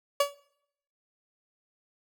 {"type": "tone with exponential decay", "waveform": "30% pulse", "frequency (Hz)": 569, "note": "C#5", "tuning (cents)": 45, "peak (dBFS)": -16, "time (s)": [0.2, 0.35], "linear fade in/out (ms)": 5, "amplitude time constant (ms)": 31, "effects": ["noise-tail reverb RT60 0.7 s tail -22 dB re dry"]}